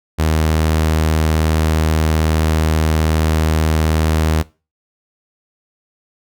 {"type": "tone", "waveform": "sawtooth", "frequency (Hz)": 78.8, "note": "D#2", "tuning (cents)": 23, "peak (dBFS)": -9, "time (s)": [0.18, 4.43], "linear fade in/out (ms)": 20, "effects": ["noise-tail reverb RT60 0.3 s tail -20 dB re dry"]}